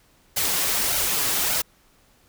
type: noise with flanger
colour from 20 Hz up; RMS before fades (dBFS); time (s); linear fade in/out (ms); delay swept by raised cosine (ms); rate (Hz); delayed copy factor
white; -23; 0.36-1.62; 10; 1.3 to 7.2; 1.7; +0.6
effects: pink hiss -59 dBFS RMS until 2.28 s